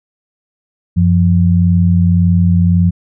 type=tone pair together; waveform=sine; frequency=92.17 / 174 Hz; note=F#2 / F3; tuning=-6 / -6 cents; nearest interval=major seventh; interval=1100 cents; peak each=-10 dBFS; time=0.96-2.91 s; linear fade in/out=20 ms; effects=none